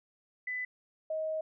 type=tone pair in turn; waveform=sine; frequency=2000 / 630 Hz; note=B6 / D#5; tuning=+21 / +21 cents; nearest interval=octave + minor sixth; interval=2000 cents; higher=first; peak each=-33 / -31 dBFS; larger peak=second; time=0.47-0.65 / 1.1-1.41 s; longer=second; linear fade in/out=5 ms; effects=none